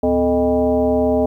sine tone with frequency modulation, 436.2 Hz, A4, 15 cents flat, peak -13 dBFS, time 0.03-1.26 s, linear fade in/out 5 ms, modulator 182 Hz, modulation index 1.5, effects 9-bit

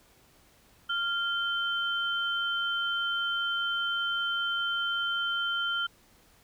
sine tone pair together, 1396.9 / 3098 Hz, F6 / G7, 0 / -21 cents, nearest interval octave + major second, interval 1379 cents, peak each -29 / -31 dBFS, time 0.89-5.87 s, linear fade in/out 10 ms, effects pink hiss -61 dBFS RMS until 6.43 s

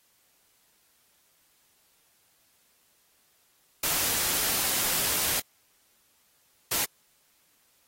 white noise bursts at uneven times, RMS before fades -27 dBFS, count 2, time 3.83-5.4 / 6.71-6.85 s, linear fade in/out 5 ms, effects white hiss -66 dBFS RMS until 7.87 s + AAC 48 kbps

